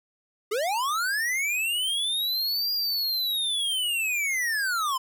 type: linear two-way sweep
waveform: square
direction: up then down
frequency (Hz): 392 to 4846 to 1005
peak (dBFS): -25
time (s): 0.51-4.98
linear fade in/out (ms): 10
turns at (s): 2.73
effects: 10-bit